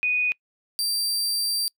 sine / sawtooth tone pair in turn, 2481 / 4698 Hz, D#7 / D8, -6 / 0 cents, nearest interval major seventh, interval 1106 cents, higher second, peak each -20 dBFS, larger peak neither, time 0.03-0.32 / 0.79-1.68 s, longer second, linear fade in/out 0 ms, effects noise-tail reverb RT60 0.1 s tail -26 dB re dry

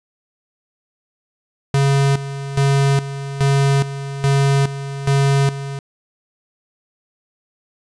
square tone with tremolo, 138.59 Hz, C#3, in tune, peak -13 dBFS, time 1.74-5.79 s, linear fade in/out 2 ms, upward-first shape square, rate 1.2 Hz, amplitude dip 75%, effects resampled to 22050 Hz + 9-bit

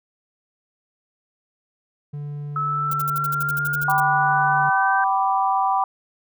triangle tone, 145.8 Hz, D3, 12 cents flat, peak -26 dBFS, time 2.13-4.7 s, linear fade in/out 10 ms
sine linear sweep, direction up, 1295 to 1557 Hz, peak -21 dBFS, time 2.56-5.04 s, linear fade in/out 2 ms
violet noise bursts, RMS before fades -30 dBFS, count 14, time 2.91-4.003 s, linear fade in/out 5 ms, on 27 ms, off 55 ms
sine chord, G major, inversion none, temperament equal with one note detuned, 773.6 / 987.8 / 1174.7 Hz, G5 / B5 / D6, -23 / 0 / 0 cents, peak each -20 / -22 / -24 dBFS, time 3.88-5.84 s, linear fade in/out 2 ms
effects none

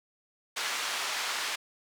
pink band-pass noise, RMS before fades -33 dBFS, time 0.56-1.56 s, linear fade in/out 10 ms, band 1100 to 6700 Hz, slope 12 dB/octave, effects none

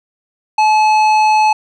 triangle tone with tanh clipping, 860 Hz, A5, 40 cents flat, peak -10 dBFS, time 0.58-1.53 s, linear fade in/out 5 ms, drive 16 dB, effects none

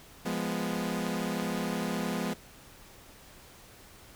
sawtooth chord, F diminished, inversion none, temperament equal, 174.61 / 207.7 / 246.9 Hz, F3 / Ab3 / Cb4, 0 / 0 / 0 cents, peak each -31 / -30 / -31 dBFS, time 0.25-2.34 s, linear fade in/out 10 ms, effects pink hiss -53 dBFS RMS until 4.15 s

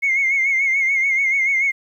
sine tone with vibrato, 2155 Hz, C#7, 49 cents flat, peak -14 dBFS, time 0.02-1.72 s, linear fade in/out 20 ms, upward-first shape sine, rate 6.9 Hz, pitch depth 60 cents each way, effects tanh soft clip ceiling -11 dBFS + 9-bit

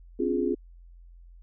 sine chord, D half-diminished seventh, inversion third, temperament equal with one note detuned, 261.6 / 286.3 / 349.2 / 415.3 Hz, C4 / D4 / F4 / Ab4, 0 / -44 / 0 / 0 cents, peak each -29 / -32 / -28 / -29 dBFS, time 0.19-0.55 s, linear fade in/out 10 ms, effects added 43 Hz sine -47 dBFS peak until 1.42 s

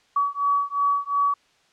sine beating tone pair, 1135 / 1137.8 Hz, C#6 / C#6, +41 / +45 cents, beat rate 2.8 Hz, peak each -23 dBFS, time 0.16-1.34 s, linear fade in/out 5 ms, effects white hiss -61 dBFS RMS until 1.72 s + low-pass 5000 Hz 12 dB/octave

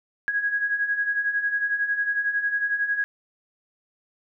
sine beating tone pair, 1646 / 1657 Hz, G#6 / G#6, -16 / -4 cents, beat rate 11 Hz, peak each -29 / -23 dBFS, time 0.28-3.04 s, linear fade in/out 0 ms, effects none

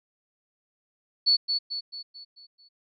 sine tone with echo, 4435 Hz, C#8, in tune, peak -17 dBFS, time 1.26-1.37 s, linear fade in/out 20 ms, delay 220 ms, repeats 6, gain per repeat -6 dB, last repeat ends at 2.69 s, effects none

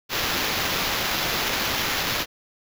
blue noise with sample-and-hold, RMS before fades -25 dBFS, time 0.09-2.26 s, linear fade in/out 50 ms, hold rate 8820 Hz, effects none

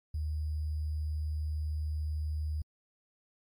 sine tone with sample-and-hold, 76.5 Hz, D#2, 29 cents flat, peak -31 dBFS, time 0.14-2.62 s, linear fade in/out 5 ms, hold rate 4900 Hz, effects AAC 48 kbps

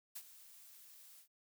blue noise with ADSR envelope, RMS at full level -45 dBFS, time 0.15-1.28 s, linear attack 13 ms, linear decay 55 ms, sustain -14 dB, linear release 93 ms, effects none

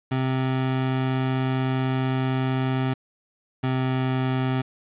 25% pulse tone pair in turn, 130.81 / 130.09 Hz, C3 / C3, 0 / -10 cents, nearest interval unison, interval 10 cents, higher first, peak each -18 dBFS, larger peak neither, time 0.11-2.94 / 3.63-4.62 s, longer first, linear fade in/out 10 ms, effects resampled to 8000 Hz + 8-bit

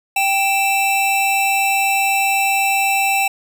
square tone pair together, 784 / 2656 Hz, G5 / E7, 0 / +12 cents, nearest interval octave + major sixth, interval 2112 cents, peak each -18 dBFS, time 0.16-3.28 s, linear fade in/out 5 ms, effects none

